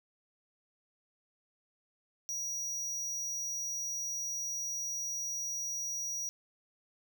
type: tone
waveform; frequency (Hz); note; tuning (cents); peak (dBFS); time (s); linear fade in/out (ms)
square; 5780; F#8; -41; -35; 2.29-6.29; 0
effects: none